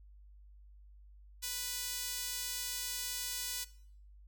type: tone with high-pass filter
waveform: sawtooth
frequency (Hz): 493.9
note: B4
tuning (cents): 0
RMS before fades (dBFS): -39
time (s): 1.42-3.65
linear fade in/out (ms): 20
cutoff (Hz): 4600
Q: 0.66
effects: noise-tail reverb RT60 0.6 s tail -19 dB re dry + added 50 Hz sine -54 dBFS peak until 4.27 s